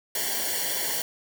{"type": "noise with comb filter", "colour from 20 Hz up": "white", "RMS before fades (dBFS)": -28, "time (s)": [0.15, 1.02], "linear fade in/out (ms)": 2, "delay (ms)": 0.79, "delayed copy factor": -0.9, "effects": []}